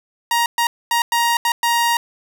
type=tone bursts at uneven times; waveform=sawtooth; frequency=940 Hz; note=A#5; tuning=14 cents sharp; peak=-11 dBFS; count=6; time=0.31-0.46 / 0.58-0.67 / 0.91-1.02 / 1.12-1.37 / 1.45-1.52 / 1.63-1.97 s; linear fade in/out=2 ms; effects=none